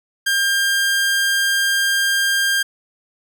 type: tone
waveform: sawtooth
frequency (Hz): 1600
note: G6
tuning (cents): +35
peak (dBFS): -12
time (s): 0.26-2.63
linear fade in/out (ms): 10
effects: none